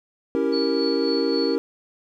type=chord; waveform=triangle; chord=C# diminished seventh; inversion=none; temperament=equal; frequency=277.2 / 329.6 / 392 / 466.2 Hz; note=C#4 / E4 / G4 / Bb4; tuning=0 / 0 / 0 / 0 cents; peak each=-23 / -24 / -24 / -22 dBFS; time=0.35-1.58 s; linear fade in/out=0 ms
type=tone with tremolo; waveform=sine; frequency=4422 Hz; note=C#8; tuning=5 cents flat; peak=-27 dBFS; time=0.52-1.56 s; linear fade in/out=20 ms; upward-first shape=sine; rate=3.7 Hz; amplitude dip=50%
effects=none